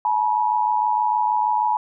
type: tone pair together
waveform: sine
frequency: 857.6 / 964 Hz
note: A5 / B5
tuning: -45 / -42 cents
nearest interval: major second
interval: 203 cents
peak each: -20 dBFS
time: 0.05-1.77 s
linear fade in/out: 2 ms
effects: none